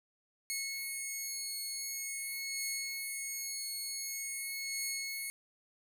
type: beating tone pair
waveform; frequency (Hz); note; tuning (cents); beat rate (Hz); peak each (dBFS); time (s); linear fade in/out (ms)
10% pulse; 2186 / 2186.46; C#7 / C#7; -25 / -24; 0.46; -29 / -34; 0.5-5.3; 0
effects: none